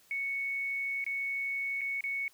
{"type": "tone with dropouts", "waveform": "sine", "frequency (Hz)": 2217, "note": "C#7", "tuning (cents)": 0, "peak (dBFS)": -31, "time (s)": [0.11, 2.28], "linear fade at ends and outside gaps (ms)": 1, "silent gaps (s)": [[1.042, 1.064], [1.81, 1.815], [2.008, 2.039]], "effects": ["white hiss -63 dBFS RMS until 2.33 s"]}